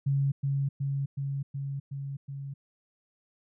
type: tone with echo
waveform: sine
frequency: 138.59 Hz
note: C#3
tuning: in tune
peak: -23 dBFS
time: 0.06-0.32 s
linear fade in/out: 10 ms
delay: 370 ms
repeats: 6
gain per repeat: -2 dB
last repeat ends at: 2.54 s
effects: none